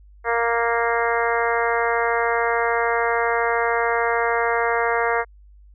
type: harmonic tone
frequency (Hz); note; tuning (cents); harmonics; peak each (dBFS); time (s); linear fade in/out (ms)
233.1; A#3; 0; 2 / 3 / 4 / 5 / 6 / 7 / 8 / 9; -23 / -25 / -26 / -27 / -28 / -28 / -29 / -30; 0.24-5.25; 50
effects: added 50 Hz sine -45 dBFS peak until 5.74 s